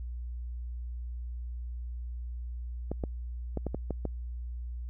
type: clicks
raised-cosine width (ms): 2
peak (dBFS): -19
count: 7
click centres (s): 2.916 / 3.038 / 3.573 / 3.667 / 3.746 / 3.907 / 4.053
effects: added 60 Hz sine -35 dBFS peak until 4.89 s